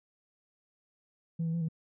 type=tone with pitch steps; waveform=sine; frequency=165.5 / 163.4 / 168.7 / 160.6 Hz; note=E3 / E3 / E3 / E3; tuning=+7 / -15 / +40 / -45 cents; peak=-27 dBFS; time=1.39-1.686 s; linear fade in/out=10 ms; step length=74 ms; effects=tanh soft clip ceiling -27 dBFS